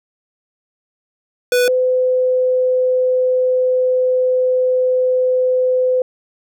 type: tone pair in turn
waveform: square / sine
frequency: 493.9 / 508.4 Hz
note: B4 / C5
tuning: 0 / -50 cents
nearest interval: minor second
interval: 50 cents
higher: second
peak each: -12 dBFS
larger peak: neither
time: 1.52-1.68 / 1.68-6.02 s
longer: second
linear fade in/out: 2 ms
effects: none